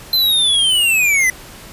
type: linear sweep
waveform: square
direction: down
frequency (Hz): 4103 to 1975.5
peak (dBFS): -12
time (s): 0.13-1.3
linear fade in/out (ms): 2
effects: pink hiss -37 dBFS RMS until 1.72 s + resampled to 32000 Hz